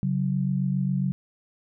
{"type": "tone pair together", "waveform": "sine", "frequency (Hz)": [138.59, 185.96], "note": ["C#3", "F#3"], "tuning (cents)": [0, 9], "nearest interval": "perfect fourth", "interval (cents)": 509, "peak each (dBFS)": [-25, -25], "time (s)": [0.03, 1.12], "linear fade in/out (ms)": 0, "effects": []}